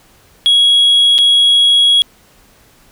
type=tone with dropouts; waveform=sine; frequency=3322 Hz; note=G#7; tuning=in tune; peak=-4 dBFS; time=0.46-2.02 s; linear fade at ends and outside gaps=0 ms; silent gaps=1.181-1.187 s; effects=tanh soft clip ceiling -5 dBFS + pink hiss -48 dBFS RMS until 2.91 s

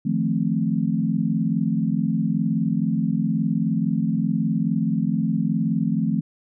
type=chord; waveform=sine; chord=F dominant seventh; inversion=third; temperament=equal with one note detuned; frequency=155.56 / 174.61 / 219.4 / 261.6 Hz; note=Eb3 / F3 / A3 / C4; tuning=0 / 0 / -5 / 0 cents; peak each=-26 / -24 / -23 / -27 dBFS; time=0.05-6.21 s; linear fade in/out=10 ms; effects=none

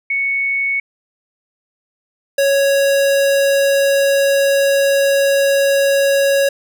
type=tone pair in turn; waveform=sine / square; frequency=2217 / 554.2 Hz; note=C#7 / C#5; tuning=0 / -1 cents; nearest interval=2 octaves; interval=2401 cents; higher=first; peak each=-15 / -12 dBFS; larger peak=second; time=0.1-0.8 / 2.38-6.49 s; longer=second; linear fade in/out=5 ms; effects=none

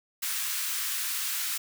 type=high-pass noise; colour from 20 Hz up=white; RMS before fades=-31 dBFS; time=0.22-1.58 s; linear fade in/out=10 ms; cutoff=1200 Hz; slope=24 dB/octave; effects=none

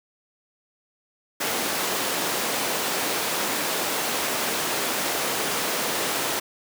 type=high-pass noise; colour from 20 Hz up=pink; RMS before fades=-26 dBFS; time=1.4-6.4 s; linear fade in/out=10 ms; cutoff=320 Hz; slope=12 dB/octave; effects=none

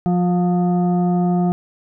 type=tone with frequency modulation; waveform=sine; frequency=177.1 Hz; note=F3; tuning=24 cents sharp; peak=-14 dBFS; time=0.06-1.52 s; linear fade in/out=0 ms; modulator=533 Hz; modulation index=0.67; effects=none

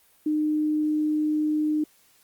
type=tone; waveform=sine; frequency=304.8 Hz; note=D#4; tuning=36 cents flat; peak=-21 dBFS; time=0.26-1.84 s; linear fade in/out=5 ms; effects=white hiss -60 dBFS RMS until 2.23 s + Opus 32 kbps

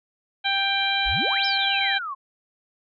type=harmonic tone; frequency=788 Hz; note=G5; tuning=9 cents sharp; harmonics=1 / 2 / 3 / 4 / 5; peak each=-27 / -27 / -27 / -27 / -27 dBFS; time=0.44-1.99 s; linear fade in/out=20 ms
type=exponential two-way sweep; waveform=sine; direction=up then down; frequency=34.42 to 5380 to 1041 Hz; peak=-28 dBFS; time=1.05-2.15 s; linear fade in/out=20 ms; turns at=1.45 s
effects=none

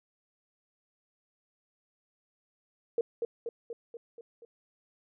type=tone with echo; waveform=sine; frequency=466.2 Hz; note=A#4; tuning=in tune; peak=-24 dBFS; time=2.98-3.01 s; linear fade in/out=2 ms; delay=240 ms; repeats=6; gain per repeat=-4 dB; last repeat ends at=4.45 s; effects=none

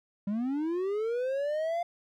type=linear sweep; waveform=triangle; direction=up; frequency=194.5 to 700 Hz; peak=-26 dBFS; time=0.27-1.83 s; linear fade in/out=5 ms; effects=none

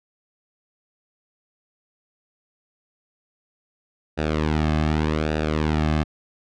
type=tone with flanger; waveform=sawtooth; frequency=77.2 Hz; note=D#2; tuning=13 cents flat; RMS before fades=-22 dBFS; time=4.17-6.04 s; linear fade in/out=20 ms; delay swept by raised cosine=0.93 to 2.13 ms; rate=0.85 Hz; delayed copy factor=-0.75; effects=low-pass 4000 Hz 12 dB/octave

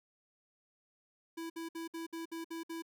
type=tone bursts; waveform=square; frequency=330 Hz; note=E4; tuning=2 cents sharp; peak=-40 dBFS; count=8; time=1.37-2.823 s; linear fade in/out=10 ms; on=130 ms; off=59 ms; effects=none

